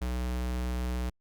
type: tone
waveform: square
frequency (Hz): 61.74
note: B1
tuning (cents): 0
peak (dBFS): -30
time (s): 0.01-1.1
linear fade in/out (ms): 10
effects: Opus 48 kbps